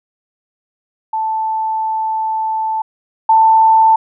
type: tone pair in turn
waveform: sine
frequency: 880 / 887.7 Hz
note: A5 / A5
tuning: 0 / +15 cents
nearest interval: unison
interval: 15 cents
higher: second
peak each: -15 / -6 dBFS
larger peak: second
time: 1.13-2.82 / 3.29-3.96 s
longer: first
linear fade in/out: 5 ms
effects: none